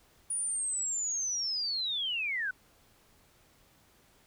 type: linear sweep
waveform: sine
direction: down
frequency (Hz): 9710 to 1465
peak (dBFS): -30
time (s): 0.3-2.51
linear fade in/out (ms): 5
effects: pink hiss -64 dBFS RMS until 4.26 s